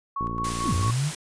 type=tone with tremolo; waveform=sine; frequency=1108.7 Hz; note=C#6; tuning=in tune; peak=-26 dBFS; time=0.16-0.91 s; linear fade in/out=5 ms; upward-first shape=square; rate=4.5 Hz; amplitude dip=50%
type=click train; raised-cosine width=3 ms; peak=-20 dBFS; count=41; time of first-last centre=0.21-0.898 s; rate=58.1 Hz
type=noise; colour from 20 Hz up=white; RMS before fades=-33 dBFS; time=0.44-1.15 s; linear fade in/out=5 ms
type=linear two-way sweep; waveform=sine; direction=down then up; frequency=390.3 to 82 to 159.7 Hz; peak=-22 dBFS; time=0.64-1.12 s; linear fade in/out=50 ms; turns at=0.74 s
effects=resampled to 22050 Hz